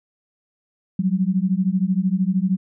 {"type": "beating tone pair", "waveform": "sine", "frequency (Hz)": [181.1, 194.1], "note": ["F#3", "G3"], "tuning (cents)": [-37, -17], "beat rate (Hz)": 13, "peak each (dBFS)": -20, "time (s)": [0.99, 2.57], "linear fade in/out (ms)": 5, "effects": []}